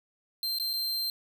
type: tone with dropouts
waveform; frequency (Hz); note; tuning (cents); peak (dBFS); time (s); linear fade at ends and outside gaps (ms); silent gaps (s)
45% pulse; 4148; C8; -16; -28; 0.43-1.1; 1; 0.586-0.598 / 0.732-0.736
effects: none